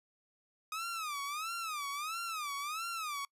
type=tone with vibrato; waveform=sawtooth; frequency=1242 Hz; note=D#6; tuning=3 cents flat; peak=-33 dBFS; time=0.72-3.25 s; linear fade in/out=2 ms; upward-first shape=sine; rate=1.5 Hz; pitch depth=180 cents each way; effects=noise-tail reverb RT60 0.1 s tail -25 dB re dry + resampled to 32000 Hz